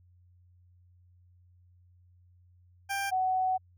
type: tone pair in turn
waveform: 20% pulse / sine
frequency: 792 / 747.5 Hz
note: G5 / F#5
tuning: +18 / +17 cents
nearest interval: minor second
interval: 101 cents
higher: first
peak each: -25 dBFS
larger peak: neither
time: 2.89-3.11 / 3.11-3.58 s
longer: second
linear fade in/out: 20 ms
effects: added 89 Hz sine -58 dBFS peak until 3.77 s